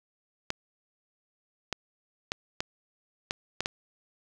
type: clicks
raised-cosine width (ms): 0.2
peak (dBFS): -12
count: 7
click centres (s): 0.504 / 1.727 / 2.319 / 2.605 / 3.309 / 3.606 / 3.659
effects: none